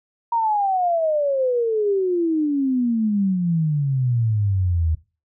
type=exponential sweep; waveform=sine; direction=down; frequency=946 to 77.7 Hz; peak=-17 dBFS; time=0.32-4.95 s; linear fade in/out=5 ms; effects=noise-tail reverb RT60 0.3 s tail -19 dB re dry